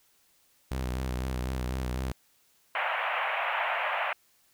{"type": "tone with vibrato", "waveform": "sawtooth", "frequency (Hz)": 63.6, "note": "C2", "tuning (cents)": -48, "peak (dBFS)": -26, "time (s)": [0.71, 2.12], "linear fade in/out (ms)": 5, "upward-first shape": "sine", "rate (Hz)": 4, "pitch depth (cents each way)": 53}
{"type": "band-pass noise", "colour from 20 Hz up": "pink", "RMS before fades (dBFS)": -30, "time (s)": [2.75, 4.13], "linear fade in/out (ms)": 2, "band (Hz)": [620, 2800], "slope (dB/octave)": 48}
{"effects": ["white hiss -66 dBFS RMS until 4.53 s"]}